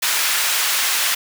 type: high-pass noise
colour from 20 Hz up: pink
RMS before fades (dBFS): -19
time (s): 0.02-1.15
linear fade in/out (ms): 10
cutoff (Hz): 1500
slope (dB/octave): 12
effects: none